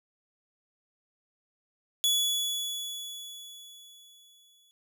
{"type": "tone with exponential decay", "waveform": "sawtooth", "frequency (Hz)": 3400, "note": "G#7", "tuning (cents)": 40, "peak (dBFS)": -19, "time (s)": [2.04, 4.71], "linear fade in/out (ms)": 0, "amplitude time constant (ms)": 580, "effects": []}